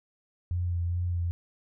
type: tone with vibrato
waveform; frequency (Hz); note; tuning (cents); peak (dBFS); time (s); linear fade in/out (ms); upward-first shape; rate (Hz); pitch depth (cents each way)
sine; 87.31; F2; 0; -26; 0.51-1.31; 0; sine; 2.4; 26
effects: none